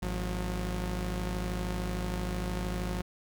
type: tone pair together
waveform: sawtooth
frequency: 53.08 / 180 Hz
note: G#1 / F#3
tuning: +38 / -47 cents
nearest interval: octave + major sixth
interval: 2115 cents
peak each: -29 / -31 dBFS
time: 0.02-3.02 s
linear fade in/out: 10 ms
effects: none